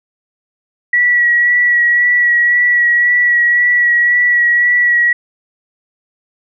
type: tone with vibrato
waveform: sine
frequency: 1933 Hz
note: B6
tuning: 38 cents flat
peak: -8 dBFS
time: 0.93-5.13 s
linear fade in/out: 5 ms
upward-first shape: sine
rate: 1.9 Hz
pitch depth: 18 cents each way
effects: none